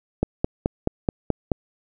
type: click train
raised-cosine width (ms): 2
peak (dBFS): -6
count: 7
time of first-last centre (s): 0.23-1.518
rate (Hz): 4.66
effects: none